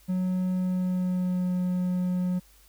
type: tone with pitch glide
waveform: triangle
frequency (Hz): 183.9 to 181.05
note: F#3 to F#3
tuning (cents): -10 to -37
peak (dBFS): -22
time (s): 0.08-2.4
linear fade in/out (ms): 20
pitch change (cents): -27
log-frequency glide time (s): 0.53-1.52
effects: added 50 Hz sine -57 dBFS peak until 2.68 s + white hiss -59 dBFS RMS until 2.68 s